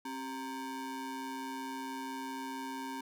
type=ring-modulated tone; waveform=square; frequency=329.6 Hz; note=E4; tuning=in tune; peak=-36 dBFS; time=0.05-3.01 s; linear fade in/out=5 ms; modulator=597 Hz; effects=none